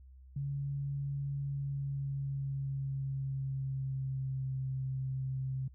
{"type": "tone with pitch glide", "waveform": "sine", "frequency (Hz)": [140.1, 132.24], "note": ["C#3", "C3"], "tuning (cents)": [19, 19], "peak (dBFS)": -33, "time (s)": [0.36, 5.68], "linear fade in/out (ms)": 5, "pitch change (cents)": -100, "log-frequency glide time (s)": [1.4, 4.6], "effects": ["noise-tail reverb RT60 0.1 s tail -24 dB re dry", "added 65 Hz sine -52 dBFS peak until 5.74 s"]}